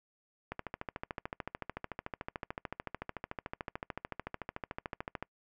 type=click train; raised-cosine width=0.5 ms; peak=-22 dBFS; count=65; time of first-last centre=0.52-5.226 s; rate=13.6 Hz; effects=noise-tail reverb RT60 0.1 s tail -26 dB re dry